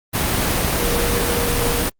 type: tone in noise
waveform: sine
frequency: 475.5 Hz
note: A#4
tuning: 34 cents sharp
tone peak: -23 dBFS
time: 0.8-1.84 s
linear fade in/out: 20 ms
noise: pink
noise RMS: -19 dBFS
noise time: 0.13-1.9 s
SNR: -7 dB
effects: Opus 32 kbps